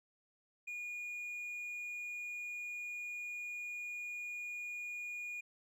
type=tone; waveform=triangle; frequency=2440 Hz; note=D#7; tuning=34 cents flat; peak=-39 dBFS; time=0.67-5.41 s; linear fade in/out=10 ms; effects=none